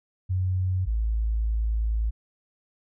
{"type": "tone pair in turn", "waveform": "sine", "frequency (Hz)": [92.5, 54.88], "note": ["F#2", "A1"], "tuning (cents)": [0, -4], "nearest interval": "major sixth", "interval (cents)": 904, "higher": "first", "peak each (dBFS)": -22, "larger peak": "neither", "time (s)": [[0.29, 0.86], [0.86, 2.11]], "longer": "second", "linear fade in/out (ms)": 20, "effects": []}